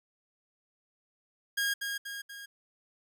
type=tone with echo; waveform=sawtooth; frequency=1630 Hz; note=G#6; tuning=33 cents flat; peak=-24 dBFS; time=1.57-1.74 s; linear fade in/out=10 ms; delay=240 ms; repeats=3; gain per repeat=-5 dB; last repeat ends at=2.46 s; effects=none